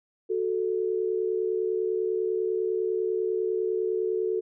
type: tone pair together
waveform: sine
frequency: 369.8 / 439.8 Hz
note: F#4 / A4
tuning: -1 / -1 cents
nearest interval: minor third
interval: 300 cents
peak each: -27 dBFS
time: 0.29-4.41 s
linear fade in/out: 20 ms
effects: none